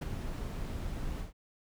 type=noise with ADSR envelope; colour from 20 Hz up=brown; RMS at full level=-31 dBFS; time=0.01-1.33 s; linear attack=13 ms; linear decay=13 ms; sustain=-6 dB; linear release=130 ms; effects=none